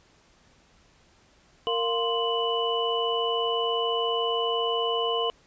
sine tone cluster, 462.7 / 697 / 1043 / 2969 Hz, A#4 / F5 / C6 / F#7, -13 / -4 / -6 / +5 cents, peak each -27 / -32 / -30 / -29 dBFS, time 1.67-5.3 s, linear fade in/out 0 ms, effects pink hiss -60 dBFS RMS until 5.46 s + resampled to 16000 Hz

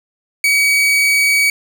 40% pulse tone, 2266 Hz, C#7, 37 cents sharp, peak -10 dBFS, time 0.44-1.5 s, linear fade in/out 2 ms, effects none

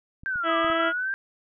clicks, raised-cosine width 5 ms, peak -33 dBFS, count 4, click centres 0.235 / 0.358 / 0.646 / 0.701 s
sine linear two-way sweep, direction down then up, 1598 to 1174.7 to 1598 Hz, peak -25 dBFS, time 0.26-1.14 s, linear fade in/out 0 ms, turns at 0.57 s
harmonic tone, 329.6 Hz, E4, in tune, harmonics 1 / 2 / 3 / 4 / 5 / 6 / 7 / 8 / 9 / 10, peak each -29 / -26 / -37 / -30 / -31 / -33 / -44 / -41 / -38 / -37 dBFS, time 0.43-0.93 s, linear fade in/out 50 ms
effects none

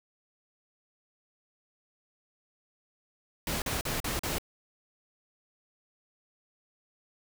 pink noise bursts, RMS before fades -32 dBFS, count 5, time 3.47-4.384 s, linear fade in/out 2 ms, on 150 ms, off 41 ms, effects none

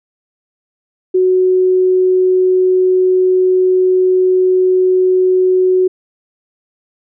sine tone, 370 Hz, F#4, in tune, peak -8 dBFS, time 1.14-5.88 s, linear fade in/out 10 ms, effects none

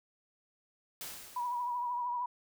white noise with exponential decay, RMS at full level -41 dBFS, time 1.01-2.07 s, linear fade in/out 1 ms, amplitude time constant 230 ms
sine tone with vibrato, 973 Hz, B5, 26 cents flat, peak -32 dBFS, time 1.36-2.26 s, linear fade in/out 5 ms, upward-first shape triangle, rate 13 Hz, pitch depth 52 cents each way
effects none

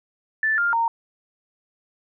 sine tone with pitch steps, 1758 / 1402 / 922 Hz, A6 / F6 / A#5, -2 / +6 / -19 cents, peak -18 dBFS, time 0.43-0.88 s, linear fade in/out 2 ms, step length 150 ms, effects none

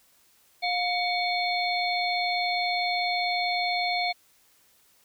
harmonic tone with a mistuned harmonic, 711 Hz, F5, 31 cents sharp, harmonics 1 / 3 / 5 / 6, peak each -27 / -29 / -35 / -32 dBFS, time 0.62-4.13 s, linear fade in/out 20 ms, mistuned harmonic 3, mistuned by +83 cents, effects white hiss -62 dBFS RMS until 5.04 s

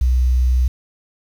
sine tone with quantisation, 62.6 Hz, B1, 24 cents sharp, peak -12 dBFS, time 0.01-0.68 s, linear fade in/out 5 ms, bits 7, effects none

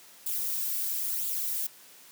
violet noise with flanger, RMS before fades -31 dBFS, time 0.26-1.67 s, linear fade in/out 5 ms, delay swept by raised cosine 0.26 to 2.66 ms, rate 1 Hz, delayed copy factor +0.6, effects white hiss -53 dBFS RMS until 2.11 s + high-pass 150 Hz 12 dB/octave

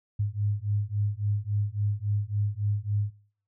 sine beating tone pair, 101.5 / 105.1 Hz, G#2 / G#2, -39 / +21 cents, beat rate 3.6 Hz, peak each -28 dBFS, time 0.19-3.11 s, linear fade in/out 10 ms, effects noise-tail reverb RT60 0.6 s tail -26 dB re dry

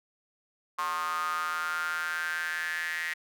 square tone with high-pass filter sweep, 82.41 Hz, E2, in tune, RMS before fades -32 dBFS, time 0.78-3.14 s, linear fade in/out 10 ms, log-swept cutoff 1100 to 1900 Hz, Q 8.4, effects none

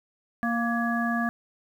harmonic tone with a mistuned harmonic, 233.1 Hz, A#3, in tune, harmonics 1 / 3 / 5 / 7, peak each -26 / -31 / -33 / -30 dBFS, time 0.43-1.29 s, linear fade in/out 0 ms, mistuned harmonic 7, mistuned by +47 cents, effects 9-bit

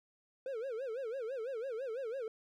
triangle tone with vibrato, 490 Hz, B4, 14 cents flat, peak -35 dBFS, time 0.46-2.28 s, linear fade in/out 2 ms, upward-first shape sine, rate 6 Hz, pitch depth 210 cents each way, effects none

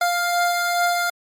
25% pulse beating tone pair, 700 / 702.4 Hz, F5 / F5, +4 / +10 cents, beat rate 2.4 Hz, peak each -15 / -23 dBFS, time 0.01-1.1 s, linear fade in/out 5 ms, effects MP3 64 kbps

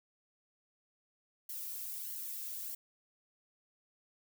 violet noise with flanger, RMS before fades -42 dBFS, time 1.49-2.75 s, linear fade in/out 5 ms, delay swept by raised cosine 0.79 to 2.09 ms, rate 1.6 Hz, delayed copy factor -0.65, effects none

